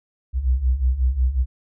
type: beating tone pair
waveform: sine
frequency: 60.2 / 65.7 Hz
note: B1 / C2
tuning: -44 / +8 cents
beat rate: 5.5 Hz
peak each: -22 / -18 dBFS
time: 0.33-1.46 s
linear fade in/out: 50 ms
effects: none